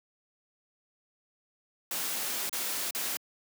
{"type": "noise with dropouts", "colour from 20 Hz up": "white", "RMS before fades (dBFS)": -33, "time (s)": [1.91, 3.17], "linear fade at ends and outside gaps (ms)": 2, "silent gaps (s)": [[2.494, 2.528], [2.908, 2.948]], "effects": ["high-pass 200 Hz 12 dB/octave"]}